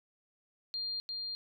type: tone with echo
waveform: sine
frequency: 4200 Hz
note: C8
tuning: 6 cents sharp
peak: -34 dBFS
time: 0.74-1 s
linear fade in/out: 0 ms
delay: 350 ms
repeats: 1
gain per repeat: -2 dB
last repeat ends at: 1.35 s
effects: none